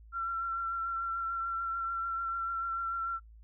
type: tone with vibrato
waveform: sine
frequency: 1359 Hz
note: F6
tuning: 48 cents flat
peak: -31 dBFS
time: 0.12-3.2 s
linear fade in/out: 50 ms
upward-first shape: triangle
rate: 6.8 Hz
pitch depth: 26 cents each way
effects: noise-tail reverb RT60 0.1 s tail -20 dB re dry + added 55 Hz sine -51 dBFS peak until 3.43 s